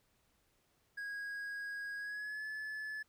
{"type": "tone with pitch glide", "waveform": "triangle", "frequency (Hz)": [1646, 1725.8], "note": ["G#6", "A6"], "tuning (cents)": [-16, -34], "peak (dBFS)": -38, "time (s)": [0.97, 3.03], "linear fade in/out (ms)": 10, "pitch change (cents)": 82, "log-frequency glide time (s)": [1.97, 2.45], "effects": ["pink hiss -75 dBFS RMS until 3.08 s"]}